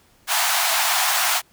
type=high-pass noise; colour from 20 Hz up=pink; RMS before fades=-20 dBFS; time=0.27-1.42 s; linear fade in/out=50 ms; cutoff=660 Hz; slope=96 dB/octave; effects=pink hiss -57 dBFS RMS until 1.52 s